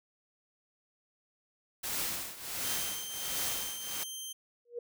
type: noise with tremolo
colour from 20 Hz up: white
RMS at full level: -33 dBFS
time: 1.83-4.04 s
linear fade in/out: 10 ms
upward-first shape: triangle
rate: 1.4 Hz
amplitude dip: 85%
type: tone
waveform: 15% pulse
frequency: 3138 Hz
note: G7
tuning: 1 cent sharp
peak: -32 dBFS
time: 2.64-4.33 s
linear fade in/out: 10 ms
type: tone with exponential growth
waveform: sine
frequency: 477.5 Hz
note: A#4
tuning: 42 cents sharp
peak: -32 dBFS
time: 4.65-4.79 s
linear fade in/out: 5 ms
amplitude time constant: 29 ms
effects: none